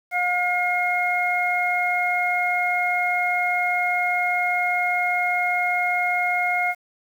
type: harmonic tone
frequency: 715 Hz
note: F5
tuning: 41 cents sharp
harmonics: 1 / 2 / 3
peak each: -23 / -29 / -22 dBFS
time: 0.11-6.75 s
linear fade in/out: 50 ms
effects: 8-bit